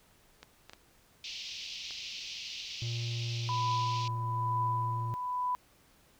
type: clicks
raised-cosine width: 0.2 ms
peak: -29 dBFS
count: 4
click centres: 0.43 / 0.696 / 0.734 / 1.908 s
type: band-pass noise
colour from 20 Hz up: pink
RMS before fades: -42 dBFS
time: 1.24-4.08 s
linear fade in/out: 2 ms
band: 2500 to 5700 Hz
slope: 48 dB/octave
type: tone with pitch glide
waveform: triangle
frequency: 117.6 to 116.92 Hz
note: A#2 to A#2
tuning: +16 to +6 cents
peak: -31 dBFS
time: 2.82-5.14 s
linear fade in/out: 0 ms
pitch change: -10 cents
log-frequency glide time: 3.19-3.96 s
type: tone with tremolo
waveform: sine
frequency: 995 Hz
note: B5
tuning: 13 cents sharp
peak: -28 dBFS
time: 3.49-5.55 s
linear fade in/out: 0 ms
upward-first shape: triangle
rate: 1.1 Hz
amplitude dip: 65%
effects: pink hiss -64 dBFS RMS until 6.19 s